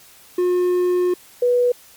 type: tone pair in turn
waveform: triangle / sine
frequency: 359 / 489.7 Hz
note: F4 / B4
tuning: +48 / -15 cents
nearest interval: perfect fourth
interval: 537 cents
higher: second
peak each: -13 dBFS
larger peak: neither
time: 0.38-1.14 / 1.42-1.72 s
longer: first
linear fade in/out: 5 ms
effects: white hiss -47 dBFS RMS until 1.96 s + MP3 96 kbps